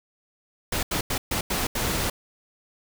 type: noise bursts at uneven times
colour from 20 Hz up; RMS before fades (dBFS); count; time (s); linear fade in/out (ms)
pink; -26; 6; 0.72-0.83 / 0.91-1.01 / 1.1-1.18 / 1.31-1.41 / 1.5-1.67 / 1.75-2.1; 5
effects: none